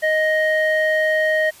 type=tone with low-pass filter; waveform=square; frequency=624 Hz; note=D#5; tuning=5 cents sharp; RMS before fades=-18 dBFS; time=0.02-1.51 s; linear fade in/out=20 ms; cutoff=2000 Hz; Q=3; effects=white hiss -45 dBFS RMS until 1.6 s + resampled to 32000 Hz